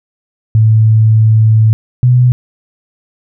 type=tone pair in turn; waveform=sine; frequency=110 / 124.48 Hz; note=A2 / B2; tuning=0 / +14 cents; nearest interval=major second; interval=214 cents; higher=second; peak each=-4 dBFS; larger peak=neither; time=0.55-1.73 / 2.03-2.32 s; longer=first; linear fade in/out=0 ms; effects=none